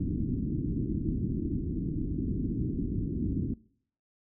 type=low-pass noise; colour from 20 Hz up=white; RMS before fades=-31 dBFS; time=0-3.54 s; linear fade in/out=5 ms; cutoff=320 Hz; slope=48 dB/octave; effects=noise-tail reverb RT60 0.6 s tail -23 dB re dry